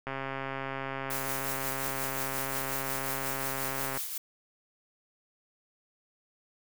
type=click train; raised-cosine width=0.5 ms; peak=-20 dBFS; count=528; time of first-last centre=0.07-3.974 s; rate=135 Hz
type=noise with tremolo; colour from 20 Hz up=blue; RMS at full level=-34 dBFS; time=1.1-4.18 s; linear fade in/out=5 ms; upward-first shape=triangle; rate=5.6 Hz; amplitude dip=50%
effects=none